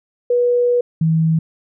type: tone pair in turn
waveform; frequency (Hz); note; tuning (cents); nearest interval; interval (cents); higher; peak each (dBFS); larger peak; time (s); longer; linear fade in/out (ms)
sine; 486.6 / 161.17; B4 / E3; -26 / -39; octave + perfect fifth; 1913; first; -12; neither; 0.3-0.81 / 1.01-1.39; first; 5
effects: none